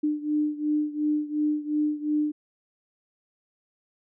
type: beating tone pair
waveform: sine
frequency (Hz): 299.4 / 302.2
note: D4 / D4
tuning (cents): +33 / +50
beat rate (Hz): 2.8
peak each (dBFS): -25 / -28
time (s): 0.03-2.32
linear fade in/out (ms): 10
effects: none